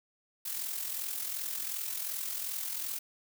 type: noise with amplitude modulation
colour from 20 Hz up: blue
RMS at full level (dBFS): -34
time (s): 0.45-2.99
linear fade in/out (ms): 10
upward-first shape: sine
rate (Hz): 42.7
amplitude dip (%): 55
effects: none